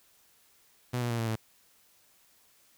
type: tone with pitch steps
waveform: sawtooth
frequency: 123.47 / 120.23 / 117.08 / 114.01 / 111.02 Hz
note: B2 / B2 / A#2 / A#2 / A2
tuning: 0 / -46 / +8 / -38 / +16 cents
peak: -25 dBFS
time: 0.93-1.36 s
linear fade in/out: 10 ms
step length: 86 ms
effects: white hiss -64 dBFS RMS until 2.77 s